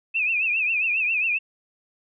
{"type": "tone with vibrato", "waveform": "sine", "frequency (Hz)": 2560, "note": "D#7", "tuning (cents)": 49, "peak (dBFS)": -20, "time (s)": [0.14, 1.39], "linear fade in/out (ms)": 20, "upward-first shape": "triangle", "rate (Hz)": 7.4, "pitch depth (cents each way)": 130, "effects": []}